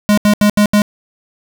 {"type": "tone bursts", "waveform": "square", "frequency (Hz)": 207.7, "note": "G#3", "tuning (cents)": 0, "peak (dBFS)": -8, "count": 5, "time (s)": [0.09, 0.819], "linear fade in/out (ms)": 0, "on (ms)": 85, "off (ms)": 76, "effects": []}